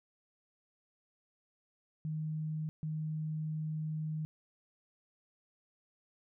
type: tone bursts at uneven times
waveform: sine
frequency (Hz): 155.56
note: D#3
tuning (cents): 0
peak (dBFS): -34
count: 2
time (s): 2.05-2.69 / 2.83-4.25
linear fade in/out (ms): 0
effects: none